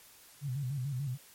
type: tone with vibrato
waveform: sine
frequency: 134.1 Hz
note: C3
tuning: 43 cents sharp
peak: -32 dBFS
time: 0.41-1.18 s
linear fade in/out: 50 ms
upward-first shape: square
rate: 6.8 Hz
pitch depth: 110 cents each way
effects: white hiss -57 dBFS RMS until 1.34 s + MP3 64 kbps